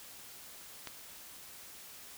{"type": "click", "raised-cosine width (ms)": 0.2, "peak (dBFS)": -23, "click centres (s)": 0.873, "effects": ["white hiss -51 dBFS RMS until 2.17 s"]}